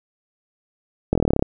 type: slowing click train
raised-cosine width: 2 ms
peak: -3 dBFS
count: 12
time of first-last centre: 1.13-1.425 s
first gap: 23 ms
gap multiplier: 1.03
effects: none